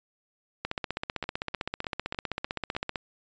two click trains, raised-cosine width 0.3 ms, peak -14 / -22 dBFS, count 37 / 6, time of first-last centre 0.65-2.958 / 1.24-2.751 s, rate 15.6 / 3.31 Hz, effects resampled to 16000 Hz

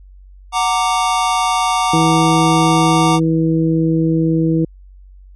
square chord, Gb augmented, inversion none, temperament equal with one note detuned, 740 / 924.3 / 1174.7 Hz, Gb5 / Bb5 / D6, 0 / -15 / 0 cents, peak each -19 dBFS, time 0.52-3.2 s, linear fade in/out 50 ms
harmonic tone, 162 Hz, E3, 30 cents flat, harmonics 1 / 2 / 3, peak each -15 / -15 / -23 dBFS, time 1.93-4.65 s, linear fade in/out 5 ms
effects added 47 Hz sine -38 dBFS peak until 5.35 s + resampled to 24000 Hz

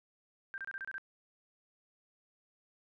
sine tone bursts, 1577 Hz, G6, 10 cents sharp, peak -38 dBFS, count 7, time 0.54-0.981 s, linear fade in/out 0 ms, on 39 ms, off 28 ms, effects none

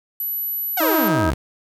sine tone, 11840 Hz, F#9, in tune, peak -22 dBFS, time 0.2-1.08 s, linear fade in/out 2 ms
sawtooth exponential sweep, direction down, 784 to 60.4 Hz, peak -16 dBFS, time 0.77-1.34 s, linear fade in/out 5 ms
harmonic tone, 317.9 Hz, D#4, 37 cents sharp, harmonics 1 / 2 / 3 / 4 / 5, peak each -21 / -24 / -26 / -27 / -28 dBFS, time 0.8-1.31 s, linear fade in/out 10 ms
effects 8-bit

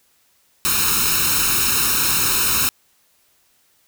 white noise with comb filter, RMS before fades -18 dBFS, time 0.65-2.69 s, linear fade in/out 0 ms, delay 0.75 ms, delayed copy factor +1, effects white hiss -60 dBFS RMS until 3.87 s

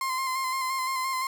35% pulse tone with vibrato, 1046.5 Hz, C6, in tune, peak -25 dBFS, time 0.01-1.27 s, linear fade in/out 2 ms, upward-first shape square, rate 5.8 Hz, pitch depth 24 cents each way, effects none

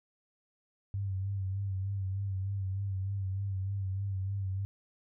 sine tone with vibrato, 97.1 Hz, G2, 16 cents flat, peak -31 dBFS, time 0.94-4.65 s, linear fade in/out 0 ms, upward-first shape sine, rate 3.3 Hz, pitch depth 46 cents each way, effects none

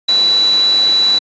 sine tone in noise, 3951 Hz, B7, in tune, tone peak -9 dBFS, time 0.08-1.19 s, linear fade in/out 10 ms, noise pink, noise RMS -25 dBFS, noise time 0.08-1.19 s, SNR +13 dB, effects high-pass 300 Hz 12 dB/octave + resampled to 16000 Hz

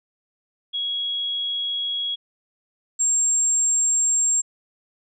sine tone pair in turn, 3322 / 7458 Hz, G#7 / A#8, 0 / 0 cents, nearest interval octave + major second, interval 1400 cents, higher second, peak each -23 / -17 dBFS, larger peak second, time 0.73-2.16 / 2.99-4.42 s, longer neither, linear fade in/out 20 ms, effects none

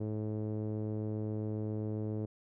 sawtooth tone with low-pass filter, 107.4 Hz, A2, 41 cents flat, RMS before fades -36 dBFS, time 0-2.26 s, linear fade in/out 10 ms, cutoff 430 Hz, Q 1.9, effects none

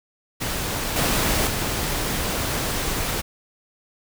pink noise with level steps, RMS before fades -26 / -21 / -25 dBFS, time 0.4-3.22 s, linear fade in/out 20 ms, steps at 0.96 / 1.47 s, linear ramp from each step 2 ms, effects none

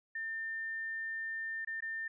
sine tone with dropouts, 1800 Hz, A6, 39 cents sharp, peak -36 dBFS, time 0.15-2.08 s, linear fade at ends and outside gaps 5 ms, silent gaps 1.649-1.672 / 1.806-1.822 s, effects none

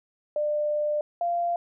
sine tone pair in turn, 597 / 691.7 Hz, D5 / F5, +28 / -17 cents, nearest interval minor third, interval 255 cents, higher second, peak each -23 dBFS, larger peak neither, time 0.36-1.01 / 1.21-1.56 s, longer first, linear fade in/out 2 ms, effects none

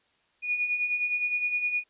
sine beating tone pair, 2446 / 2455.7 Hz, D#7 / D#7, -30 / -23 cents, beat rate 9.7 Hz, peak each -34 / -26 dBFS, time 0.42-1.84 s, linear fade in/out 50 ms, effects white hiss -68 dBFS RMS until 1.89 s + resampled to 8000 Hz

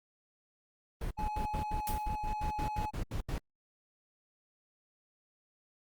brown noise bursts, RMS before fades -35 dBFS, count 14, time 1.01-3.383 s, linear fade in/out 5 ms, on 98 ms, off 77 ms
triangle tone with vibrato, 849 Hz, G#5, 38 cents sharp, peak -33 dBFS, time 1.17-2.91 s, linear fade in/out 20 ms, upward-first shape triangle, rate 5.5 Hz, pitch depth 9 cents each way
white noise with exponential decay, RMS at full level -37 dBFS, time 1.87-2.12 s, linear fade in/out 1 ms, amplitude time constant 54 ms
effects Opus 32 kbps

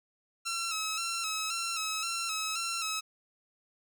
10% pulse tone with vibrato, 1321 Hz, E6, 3 cents sharp, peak -23 dBFS, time 0.45-3.01 s, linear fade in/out 20 ms, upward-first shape square, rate 1.9 Hz, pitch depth 45 cents each way, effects none

